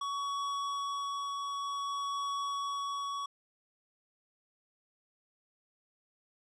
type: tone with tremolo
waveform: square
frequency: 1124 Hz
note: C#6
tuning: 24 cents sharp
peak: -33 dBFS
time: 0.01-3.26 s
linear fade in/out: 5 ms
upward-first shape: triangle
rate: 0.54 Hz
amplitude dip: 25%
effects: low-pass 6000 Hz 12 dB/octave